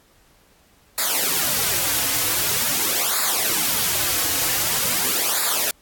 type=noise with flanger; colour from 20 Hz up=white; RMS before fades=-21 dBFS; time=0.98-5.71 s; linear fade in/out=2 ms; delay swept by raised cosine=0.33 to 5.13 ms; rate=0.45 Hz; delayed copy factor=-0.8; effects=pink hiss -57 dBFS RMS until 5.81 s + AAC 64 kbps